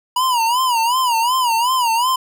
square tone with vibrato, 969 Hz, B5, 33 cents flat, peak -15 dBFS, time 0.16-2.16 s, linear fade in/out 5 ms, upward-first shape sine, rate 2.7 Hz, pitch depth 130 cents each way, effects none

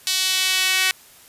sawtooth tone with high-pass filter sweep, 374.9 Hz, F#4, 23 cents sharp, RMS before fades -20 dBFS, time 0.07-0.91 s, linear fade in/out 0 ms, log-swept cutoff 3900 to 2200 Hz, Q 1.6, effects white hiss -48 dBFS RMS until 1.28 s + resampled to 32000 Hz

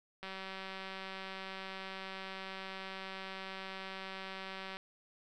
click train, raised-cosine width 0.3 ms, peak -28 dBFS, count 868, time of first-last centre 0.23-4.769 s, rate 191 Hz, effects none

